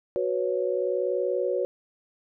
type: chord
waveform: sine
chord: F# suspended fourth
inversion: none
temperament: equal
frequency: 370 / 493.9 / 554.4 Hz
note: F#4 / B4 / C#5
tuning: 0 / 0 / 0 cents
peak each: -28 dBFS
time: 0.16-1.65 s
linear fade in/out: 0 ms
effects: none